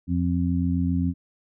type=harmonic tone; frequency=87.31 Hz; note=F2; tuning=in tune; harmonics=1 / 2 / 3; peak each=-25 / -25 / -25 dBFS; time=0.07-1.14 s; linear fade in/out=50 ms; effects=none